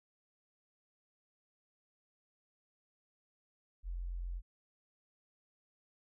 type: tone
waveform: sine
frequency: 43.91 Hz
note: F1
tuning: 10 cents sharp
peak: -37 dBFS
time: 3.83-4.42 s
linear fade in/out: 50 ms
effects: none